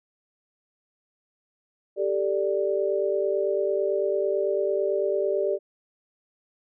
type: chord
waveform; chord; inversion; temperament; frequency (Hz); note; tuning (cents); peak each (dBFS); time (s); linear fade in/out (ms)
sine; G suspended second; none; just; 392 / 441 / 588; G4 / A4 / D5; 0 / +4 / +2; -25 / -29 / -26; 1.96-5.59; 50
effects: none